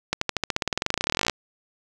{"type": "accelerating click train", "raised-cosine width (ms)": 0.2, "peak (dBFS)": -5, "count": 30, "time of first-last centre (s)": [0.13, 1.297], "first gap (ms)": 84, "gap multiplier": 0.94, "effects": []}